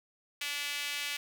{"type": "tone with high-pass filter", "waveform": "sawtooth", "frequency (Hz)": 289.1, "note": "D4", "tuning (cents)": -27, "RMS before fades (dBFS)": -36, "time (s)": [0.41, 1.17], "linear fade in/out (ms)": 5, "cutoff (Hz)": 2500, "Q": 2, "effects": []}